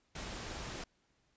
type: noise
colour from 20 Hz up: pink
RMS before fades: -43 dBFS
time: 0.15-0.84 s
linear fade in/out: 5 ms
effects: pink hiss -75 dBFS RMS until 1.36 s + resampled to 16000 Hz